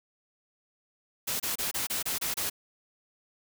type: noise bursts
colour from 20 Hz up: white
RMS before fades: -31 dBFS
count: 8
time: 1.27-2.499 s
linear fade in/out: 10 ms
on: 130 ms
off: 27 ms
effects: none